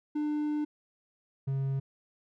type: tone pair in turn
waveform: triangle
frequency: 299.2 / 135.69 Hz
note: D4 / C#3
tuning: +32 / -37 cents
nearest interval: octave + major second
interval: 1369 cents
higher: first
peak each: -26 dBFS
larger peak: neither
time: 0.15-0.65 / 1.47-1.8 s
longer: first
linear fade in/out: 10 ms
effects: none